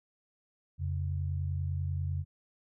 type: tone pair together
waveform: sine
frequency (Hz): 87.31 / 137.48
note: F2 / C#3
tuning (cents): 0 / -14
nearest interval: minor sixth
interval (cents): 786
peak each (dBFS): -31 / -36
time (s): 0.78-2.25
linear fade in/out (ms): 50
effects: none